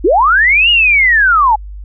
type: linear two-way sweep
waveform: sine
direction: up then down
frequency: 287.1 to 2900 to 817 Hz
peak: -6 dBFS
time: 0.04-1.56 s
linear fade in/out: 10 ms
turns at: 0.7 s
effects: added 50 Hz sine -25 dBFS peak until 1.84 s